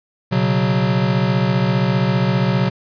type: chord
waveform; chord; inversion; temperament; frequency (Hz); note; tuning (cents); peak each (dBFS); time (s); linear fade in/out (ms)
square; B suspended second; none; equal; 123.47 / 138.59 / 185; B2 / C#3 / F#3; 0 / 0 / 0; -20 / -21 / -19; 0.31-2.7; 20
effects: resampled to 11025 Hz + 8-bit